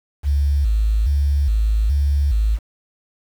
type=tone with vibrato; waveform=sine; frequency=61.74 Hz; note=B1; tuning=in tune; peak=-14 dBFS; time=0.23-2.59 s; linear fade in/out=50 ms; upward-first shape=square; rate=1.2 Hz; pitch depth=240 cents each way; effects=7-bit